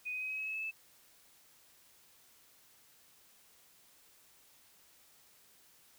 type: tone with pitch steps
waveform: sine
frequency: 2489 / 2508 / 2527 / 2546 / 2565 / 2584 / 2604 / 2623 Hz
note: D#7 / D#7 / D#7 / D#7 / E7 / E7 / E7 / E7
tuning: 0 / +13 / +26 / +39 / -48 / -35 / -22 / -9 cents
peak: -36 dBFS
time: 0.05-0.714 s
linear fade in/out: 20 ms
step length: 83 ms
effects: white hiss -64 dBFS RMS until 5.98 s